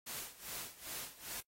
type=noise with tremolo; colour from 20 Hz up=white; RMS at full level=-43 dBFS; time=0.06-1.41 s; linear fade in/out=10 ms; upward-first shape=sine; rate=2.5 Hz; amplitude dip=85%; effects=noise-tail reverb RT60 0.1 s tail -22 dB re dry + AAC 48 kbps